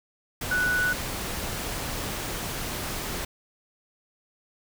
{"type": "tone in noise", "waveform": "sine", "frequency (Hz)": 1480, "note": "F#6", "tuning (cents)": 0, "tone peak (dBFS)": -22, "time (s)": [0.51, 0.93], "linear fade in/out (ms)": 5, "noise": "pink", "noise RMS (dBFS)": -32, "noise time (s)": [0.41, 3.25], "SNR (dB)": 7, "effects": []}